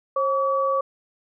sine tone pair together, 538.5 / 1141 Hz, C5 / C#6, +50 / +50 cents, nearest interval octave + minor second, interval 1300 cents, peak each -22 / -22 dBFS, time 0.16-0.81 s, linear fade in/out 5 ms, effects none

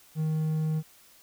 triangle tone, 156.6 Hz, D#3, 11 cents sharp, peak -23 dBFS, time 0.15-0.83 s, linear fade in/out 50 ms, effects white hiss -57 dBFS RMS until 1.22 s

